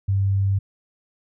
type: tone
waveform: sine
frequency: 98 Hz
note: G2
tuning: in tune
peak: -17 dBFS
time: 0.08-0.59 s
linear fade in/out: 10 ms
effects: none